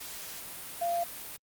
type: tone in noise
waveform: sine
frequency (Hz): 689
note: F5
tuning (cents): -24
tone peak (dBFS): -27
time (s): 0.81-1.04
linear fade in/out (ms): 10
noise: white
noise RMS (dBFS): -42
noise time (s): 0-1.37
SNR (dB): +12
effects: Opus 48 kbps